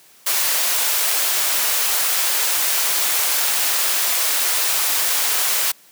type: high-pass noise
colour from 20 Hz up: white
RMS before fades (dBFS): -19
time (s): 0.26-5.72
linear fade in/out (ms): 10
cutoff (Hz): 580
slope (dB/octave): 12
effects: white hiss -50 dBFS RMS until 5.91 s + high-pass 150 Hz 12 dB/octave